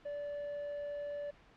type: tone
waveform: triangle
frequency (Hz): 580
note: D5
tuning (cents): -22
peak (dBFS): -36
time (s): 0.05-1.31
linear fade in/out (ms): 10
effects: pink hiss -62 dBFS RMS until 1.56 s + low-pass 3000 Hz 12 dB/octave